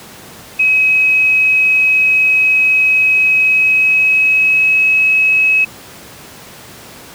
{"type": "tone with pitch glide", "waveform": "sine", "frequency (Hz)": [2546, 2564], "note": ["D#7", "E7"], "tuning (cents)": [39, -49], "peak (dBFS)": -8, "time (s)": [0.59, 5.65], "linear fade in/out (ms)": 10, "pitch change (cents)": 12, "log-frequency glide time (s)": [3.45, 4.84], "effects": ["pink hiss -35 dBFS RMS until 7.14 s", "high-pass 100 Hz 12 dB/octave"]}